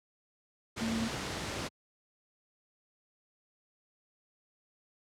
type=tone in noise; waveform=sine; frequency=226.2 Hz; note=A3; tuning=48 cents sharp; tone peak=-31 dBFS; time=0.8-1.09 s; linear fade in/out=20 ms; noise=pink; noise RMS=-36 dBFS; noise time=0.76-1.69 s; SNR=+2 dB; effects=high-pass 80 Hz 12 dB/octave + low-pass 7000 Hz 12 dB/octave